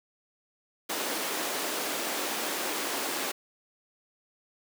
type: high-pass noise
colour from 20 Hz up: pink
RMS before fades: -32 dBFS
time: 0.89-3.32 s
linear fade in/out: 10 ms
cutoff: 280 Hz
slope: 24 dB/octave
effects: none